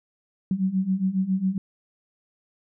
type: beating tone pair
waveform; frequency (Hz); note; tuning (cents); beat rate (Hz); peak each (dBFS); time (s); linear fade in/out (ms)
sine; 185 / 192.3; F#3 / G3; 0 / -33; 7.3; -26 / -23; 0.51-1.58; 2
effects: none